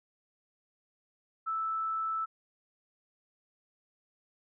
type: tone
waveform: sine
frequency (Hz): 1316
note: E6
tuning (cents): -3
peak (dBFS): -30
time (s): 1.46-2.26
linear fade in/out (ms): 20
effects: none